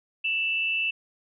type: tone pair together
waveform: sine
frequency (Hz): 2661 / 2921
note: E7 / F#7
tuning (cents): +16 / -23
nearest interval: major second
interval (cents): 161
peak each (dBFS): -24 / -33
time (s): 0.24-0.91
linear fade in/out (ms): 10
effects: none